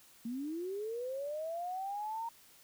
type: linear sweep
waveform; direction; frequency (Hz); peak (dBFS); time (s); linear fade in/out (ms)
sine; up; 223.7 to 932.3; -36; 0.25-2.29; 5
effects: white hiss -61 dBFS RMS until 2.63 s